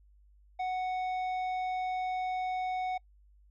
sine tone with tanh clipping, 740 Hz, F#5, in tune, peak -32 dBFS, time 0.59-2.98 s, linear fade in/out 10 ms, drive 9 dB, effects noise-tail reverb RT60 0.1 s tail -26 dB re dry + added 50 Hz sine -58 dBFS peak until 3.5 s

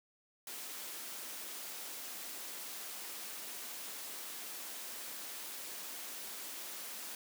white high-pass noise, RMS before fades -45 dBFS, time 0.47-7.15 s, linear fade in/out 2 ms, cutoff 210 Hz, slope 24 dB/octave, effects none

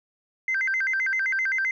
sine tone with vibrato, 1799 Hz, A6, 38 cents sharp, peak -21 dBFS, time 0.48-1.71 s, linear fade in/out 2 ms, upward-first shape square, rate 7.7 Hz, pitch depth 240 cents each way, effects tanh soft clip ceiling -18 dBFS

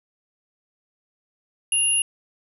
sine tone pair together, 2800 / 10517 Hz, F7 / E9, +4 / -5 cents, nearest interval octave + major seventh, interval 2291 cents, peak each -23 / -19 dBFS, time 1.72-2.02 s, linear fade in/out 2 ms, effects none

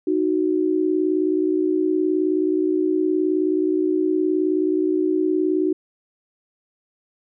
sine tone pair together, 310.9 / 370 Hz, D#4 / F#4, -1 / 0 cents, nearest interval minor third, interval 301 cents, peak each -20 dBFS, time 0.07-5.73 s, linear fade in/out 5 ms, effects none

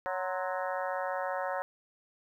harmonic tone with a mistuned harmonic, 185.3 Hz, F#3, 3 cents sharp, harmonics 3 / 4 / 5 / 6 / 7 / 8 / 9 / 10, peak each -35 / -37 / -39 / -41 / -42 / -43 / -44 / -45 dBFS, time 0.06-1.62 s, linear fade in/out 0 ms, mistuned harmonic 6, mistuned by -96 cents, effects 11-bit

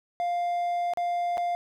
triangle tone with dropouts, 700 Hz, F5, 4 cents sharp, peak -23 dBFS, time 0.2-1.55 s, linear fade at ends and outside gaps 0 ms, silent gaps 0.936-0.973 / 1.372-1.379 s, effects none

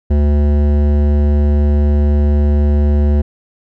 triangle tone with hard clipping, 73 Hz, D2, 10 cents flat, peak -11 dBFS, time 0.1-3.22 s, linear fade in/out 10 ms, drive 18 dB, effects none

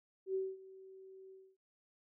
sine tone with ADSR envelope, 381.3 Hz, G4, 48 cents flat, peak -32 dBFS, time 0.26-1.57 s, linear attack 87 ms, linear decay 220 ms, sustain -20 dB, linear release 260 ms, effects none

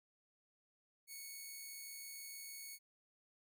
5% pulse tone, 2217 Hz, C#7, in tune, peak -38 dBFS, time 1.07-2.79 s, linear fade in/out 50 ms, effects none

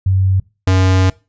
sine / square tone pair in turn, 95.1 / 93.68 Hz, F#2 / F#2, +48 / +22 cents, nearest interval unison, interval 26 cents, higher first, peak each -10 dBFS, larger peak neither, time 0.06-0.4 / 0.67-1.1 s, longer second, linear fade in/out 5 ms, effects noise-tail reverb RT60 0.3 s tail -22 dB re dry + resampled to 16000 Hz

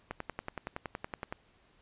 click train, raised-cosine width 0.5 ms, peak -21 dBFS, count 14, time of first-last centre 0.11-1.325 s, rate 10.7 Hz, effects pink hiss -66 dBFS RMS until 1.81 s + resampled to 8000 Hz

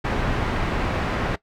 pink low-pass noise, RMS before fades -24 dBFS, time 0.04-1.36 s, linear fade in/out 10 ms, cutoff 2100 Hz, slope 12 dB/octave, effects noise-tail reverb RT60 0.1 s tail -18 dB re dry

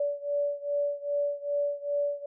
sine beating tone pair, 575 / 577.5 Hz, D5 / D5, -37 / -29 cents, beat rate 2.5 Hz, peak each -29 / -31 dBFS, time 0-2.26 s, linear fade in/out 5 ms, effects none

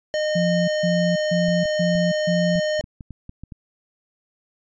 square tone, 612 Hz, D#5, 29 cents flat, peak -21 dBFS, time 0.14-2.81 s, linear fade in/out 0 ms
sine tone bursts, 174.61 Hz, F3, in tune, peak -19 dBFS, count 5, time 0.35-2.6 s, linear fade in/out 10 ms, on 330 ms, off 150 ms
clicks, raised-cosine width 5 ms, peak -24 dBFS, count 11, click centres 1.485 / 1.656 / 1.953 / 2.556 / 2.795 / 2.841 / 3.008 / 3.107 / 3.294 / 3.436 / 3.522 s
effects resampled to 16000 Hz

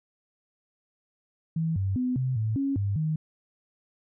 sine tone with pitch steps, 162.3 / 96.6 / 251.5 / 129.2 / 109.5 / 275.4 / 100 / 156.3 Hz, E3 / G2 / B3 / C3 / A2 / C#4 / G2 / D#3, -27 / -25 / +32 / -21 / -8 / -11 / +35 / +8 cents, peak -24 dBFS, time 1.56-3.16 s, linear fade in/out 5 ms, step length 200 ms, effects none

